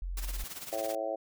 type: tone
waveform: sine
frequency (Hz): 44.18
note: F1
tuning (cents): +21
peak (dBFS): -33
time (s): 0.02-0.44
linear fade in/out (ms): 0
type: noise with tremolo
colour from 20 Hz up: white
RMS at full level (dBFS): -40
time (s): 0.17-0.95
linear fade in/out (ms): 2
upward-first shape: sine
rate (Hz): 18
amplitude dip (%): 70
type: harmonic tone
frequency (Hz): 110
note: A2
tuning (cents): 0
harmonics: 3 / 4 / 5 / 6 / 7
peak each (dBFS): -42 / -43 / -35 / -35 / -40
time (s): 0.72-1.16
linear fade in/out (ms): 10
effects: none